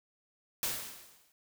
white noise with exponential decay, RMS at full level -31 dBFS, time 0.63-1.32 s, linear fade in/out 1 ms, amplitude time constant 150 ms, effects none

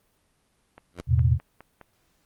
click train, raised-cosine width 0.5 ms, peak -29 dBFS, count 6, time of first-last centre 0.78-1.813 s, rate 4.84 Hz
10% pulse tone with exponential growth, 86.6 Hz, F2, 14 cents flat, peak -23 dBFS, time 0.93-1.01 s, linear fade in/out 0 ms, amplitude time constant 17 ms
sine chord, E suspended fourth, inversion none, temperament equal with one note detuned, 82.41 / 110 / 125.7 Hz, E2 / A2 / B2, 0 / 0 / +31 cents, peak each -21 / -23 / -21 dBFS, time 1.07-1.39 s, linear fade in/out 50 ms
effects pink hiss -68 dBFS RMS until 2.25 s + Opus 32 kbps

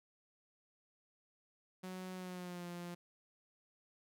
sawtooth tone with pitch glide, 185 to 174.62 Hz, F#3 to F3, 0 to 0 cents, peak -40 dBFS, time 1.83-2.95 s, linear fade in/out 10 ms, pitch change -100 cents, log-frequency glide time 2.15-2.67 s, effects none

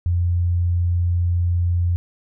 sine tone, 87.31 Hz, F2, in tune, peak -16 dBFS, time 0.06-1.96 s, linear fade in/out 0 ms, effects none

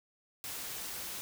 white noise, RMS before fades -41 dBFS, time 0.44-1.21 s, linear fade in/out 0 ms, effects none

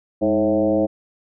sine tone with frequency modulation, 428.4 Hz, A4, 46 cents flat, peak -15 dBFS, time 0.21-0.87 s, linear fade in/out 20 ms, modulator 112 Hz, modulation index 2, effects none

